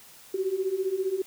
sine beating tone pair, 370 / 385 Hz, F#4 / G4, 0 / -31 cents, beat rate 15 Hz, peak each -30 / -27 dBFS, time 0.34-1.22 s, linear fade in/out 5 ms, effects white hiss -51 dBFS RMS until 1.26 s

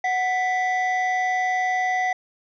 triangle tone pair together, 740 / 1980.2 Hz, F#5 / B6, 0 / +4 cents, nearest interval octave + perfect fourth, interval 1704 cents, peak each -19 / -22 dBFS, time 0.04-2.13 s, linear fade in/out 5 ms, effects tanh soft clip ceiling -14 dBFS + resampled to 16000 Hz

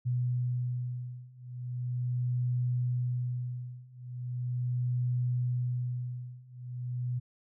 sine beating tone pair, 123.47 / 123.86 Hz, B2 / B2, 0 / +5 cents, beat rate 0.39 Hz, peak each -33 / -32 dBFS, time 0.05-7.2 s, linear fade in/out 20 ms, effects none

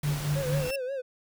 pink noise, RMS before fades -37 dBFS, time 0.03-0.71 s, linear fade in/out 5 ms
sine tone with tremolo, 146.83 Hz, D3, in tune, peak -23 dBFS, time 0.03-0.68 s, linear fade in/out 10 ms, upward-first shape triangle, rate 4.3 Hz, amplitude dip 85%
triangle tone with vibrato, 526 Hz, C5, 9 cents sharp, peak -28 dBFS, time 0.35-1.02 s, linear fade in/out 20 ms, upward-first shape sine, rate 5.6 Hz, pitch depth 98 cents each way
35% pulse tone with exponential growth, 2700 Hz, E7, 41 cents sharp, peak -28 dBFS, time 0.42-0.76 s, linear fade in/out 5 ms, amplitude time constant 72 ms
effects none

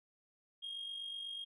sine tone with amplitude modulation, 3246 Hz, G#7, 40 cents flat, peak -37 dBFS, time 0.62-1.45 s, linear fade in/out 20 ms, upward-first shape sine, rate 48.1 Hz, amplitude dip 55%, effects tanh soft clip ceiling -38 dBFS

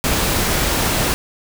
pink noise, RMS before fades -18 dBFS, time 0.04-1.14 s, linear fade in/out 0 ms, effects none

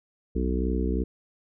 harmonic tone, 62.8 Hz, B1, 30 cents sharp, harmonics 1 / 3 / 4 / 5 / 6 / 7, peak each -26 / -31 / -32 / -33 / -34 / -34 dBFS, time 0.35-1.04 s, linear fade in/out 10 ms, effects none

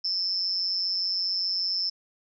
sine tone with amplitude modulation, 5274 Hz, E8, in tune, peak -21 dBFS, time 0.04-1.9 s, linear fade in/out 10 ms, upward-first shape sine, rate 185 Hz, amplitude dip 85%, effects none

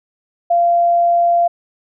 sine tone, 690 Hz, F5, 21 cents flat, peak -10 dBFS, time 0.5-1.48 s, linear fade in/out 10 ms, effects none

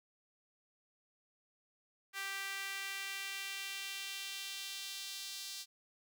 sawtooth tone with high-pass filter sweep, 392 Hz, G4, in tune, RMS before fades -43 dBFS, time 2.13-5.66 s, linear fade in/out 50 ms, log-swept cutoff 1700 to 4300 Hz, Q 1.7, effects none

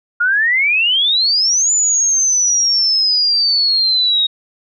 sine exponential two-way sweep, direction up then down, 1400 to 7070 to 3749 Hz, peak -11 dBFS, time 0.2-4.27 s, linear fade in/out 10 ms, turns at 1.72 s, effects none

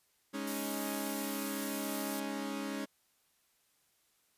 sawtooth chord, Ab suspended fourth, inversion none, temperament equal, 207.7 / 277.2 / 311.1 Hz, Ab3 / Db4 / Eb4, 0 / 0 / 0 cents, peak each -37 / -35 / -39 dBFS, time 0.33-2.86 s, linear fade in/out 20 ms
blue noise, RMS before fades -41 dBFS, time 0.47-2.2 s, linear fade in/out 5 ms
effects white hiss -73 dBFS RMS until 4.37 s + resampled to 32000 Hz

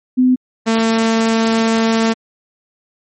sine / sawtooth tone pair in turn, 253.9 / 225.4 Hz, B3 / A3, +48 / +42 cents, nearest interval major second, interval 206 cents, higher first, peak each -8 dBFS, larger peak neither, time 0.17-0.36 / 0.66-2.14 s, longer second, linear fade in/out 20 ms, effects MP3 32 kbps

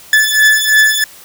40% pulse beating tone pair, 1734 / 1737 Hz, A6 / A6, -26 / -23 cents, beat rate 3 Hz, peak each -10 dBFS, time 0.13-1.04 s, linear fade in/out 2 ms, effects white hiss -38 dBFS RMS until 1.24 s

